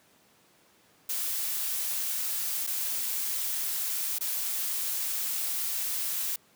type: noise with dropouts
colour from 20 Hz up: blue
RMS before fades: -31 dBFS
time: 1.09-6.36 s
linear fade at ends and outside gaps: 5 ms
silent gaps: 2.667-2.672 / 4.186-4.208 s
effects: pink hiss -62 dBFS RMS until 6.55 s + high-pass 150 Hz 12 dB/octave